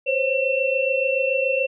sine tone cluster, 518 / 545 / 2702 Hz, C5 / C#5 / E7, -17 / -29 / +42 cents, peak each -23 dBFS, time 0.06-1.67 s, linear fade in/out 20 ms, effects none

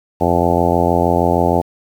harmonic tone, 86.4 Hz, F2, 18 cents flat, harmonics 1 / 2 / 3 / 4 / 5 / 6 / 7 / 8 / 9 / 10, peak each -21 / -21 / -21 / -21 / -21 / -21 / -21 / -21 / -21 / -21 dBFS, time 0.2-1.62 s, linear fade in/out 20 ms, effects 7-bit

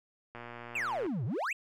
click train, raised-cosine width 0.5 ms, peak -29 dBFS, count 86, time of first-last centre 0.35-1.064 s, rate 119 Hz
triangle exponential two-way sweep, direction down then up, 2817 to 102.8 to 2817 Hz, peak -29 dBFS, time 0.75-1.53 s, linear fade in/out 5 ms, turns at 1.25 s
effects none

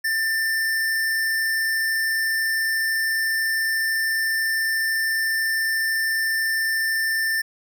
square tone, 1787 Hz, A6, 26 cents sharp, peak -21 dBFS, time 0.04-7.42 s, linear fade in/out 10 ms, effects none

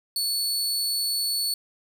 sawtooth tone, 4435 Hz, C#8, in tune, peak -21 dBFS, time 0.16-1.54 s, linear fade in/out 2 ms, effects none

